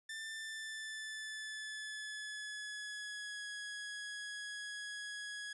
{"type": "tone with pitch glide", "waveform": "sawtooth", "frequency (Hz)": [1780, 1670.4], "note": ["A6", "G#6"], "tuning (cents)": [20, 10], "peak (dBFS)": -39, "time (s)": [0.09, 5.53], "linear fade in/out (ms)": 5, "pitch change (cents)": -110, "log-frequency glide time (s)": [0.32, 3.46], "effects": ["resampled to 24000 Hz"]}